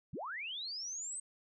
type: linear sweep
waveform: sine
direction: up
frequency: 84.3 to 8372 Hz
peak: -39 dBFS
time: 0.13-1.2 s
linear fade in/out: 5 ms
effects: none

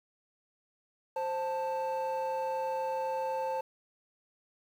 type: tone pair together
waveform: triangle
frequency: 525.6 / 884 Hz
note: C5 / A5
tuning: +8 / +8 cents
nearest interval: major sixth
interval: 900 cents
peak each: -31 / -31 dBFS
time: 1.16-3.61 s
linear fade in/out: 5 ms
effects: tanh soft clip ceiling -22 dBFS + 10-bit

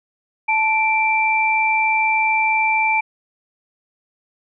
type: tone pair together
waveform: sine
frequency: 876.7 / 2348 Hz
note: A5 / D7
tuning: -7 / -1 cents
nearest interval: octave + perfect fourth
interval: 1706 cents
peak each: -18 / -17 dBFS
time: 0.48-3.01 s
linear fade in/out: 10 ms
effects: none

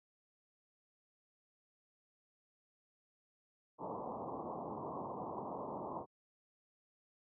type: low-pass noise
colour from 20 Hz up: white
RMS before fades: -43 dBFS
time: 3.78-6.06 s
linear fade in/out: 50 ms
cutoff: 1100 Hz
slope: 96 dB/octave
effects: high-pass 150 Hz 12 dB/octave

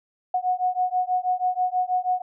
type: beating tone pair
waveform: sine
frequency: 729 / 735.2 Hz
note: F#5 / F#5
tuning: -26 / -11 cents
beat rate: 6.2 Hz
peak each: -24 dBFS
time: 0.34-2.22 s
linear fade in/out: 5 ms
effects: none

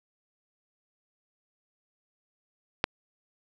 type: click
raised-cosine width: 0.3 ms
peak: -6 dBFS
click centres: 2.841 s
effects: none

